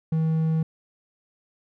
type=tone; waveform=triangle; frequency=160 Hz; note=D#3; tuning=49 cents sharp; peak=-18 dBFS; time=0.12-0.63 s; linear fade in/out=5 ms; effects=none